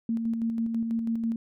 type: tone with tremolo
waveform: sine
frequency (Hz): 228.4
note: A#3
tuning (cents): -35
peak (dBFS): -24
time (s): 0.09-1.36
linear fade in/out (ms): 2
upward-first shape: square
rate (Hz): 6.1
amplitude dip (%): 35
effects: none